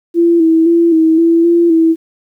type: tone with pitch steps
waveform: sine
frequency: 339.6 / 324.6 / 337.7 / 321.2 / 333.3 / 341.1 / 326.1 Hz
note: F4 / E4 / E4 / E4 / E4 / F4 / E4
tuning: -48 / -27 / +42 / -45 / +19 / -41 / -19 cents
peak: -6 dBFS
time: 0.14-1.96 s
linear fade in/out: 50 ms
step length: 260 ms
effects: 8-bit